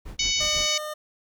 brown noise with tremolo, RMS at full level -34 dBFS, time 0.05-0.67 s, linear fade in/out 10 ms, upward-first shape triangle, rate 6 Hz, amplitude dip 100%
harmonic tone, 746 Hz, F#5, 14 cents sharp, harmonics 3 / 4 / 5 / 6 / 7 / 8 / 9, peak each -30 / -28 / -29 / -31 / -31 / -29 / -33 dBFS, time 0.19-0.78 s, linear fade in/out 5 ms
25% pulse tone, 607 Hz, D#5, 43 cents flat, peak -27 dBFS, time 0.4-0.94 s, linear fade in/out 10 ms
effects none

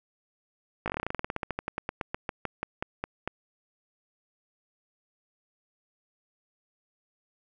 slowing click train, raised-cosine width 0.5 ms, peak -15 dBFS, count 29, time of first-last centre 0.86-3.276 s, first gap 18 ms, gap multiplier 1.1, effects none

